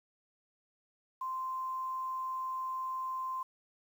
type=tone; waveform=sine; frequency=1041 Hz; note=C6; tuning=9 cents flat; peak=-34 dBFS; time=1.21-3.43 s; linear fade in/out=5 ms; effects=10-bit